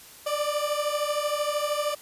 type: beating tone pair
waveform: 30% pulse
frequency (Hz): 586 / 599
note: D5 / D5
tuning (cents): -4 / +34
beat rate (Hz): 13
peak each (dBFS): -25 / -26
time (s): 0.26-1.95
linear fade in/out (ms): 10
effects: white hiss -48 dBFS RMS until 2.01 s + resampled to 32000 Hz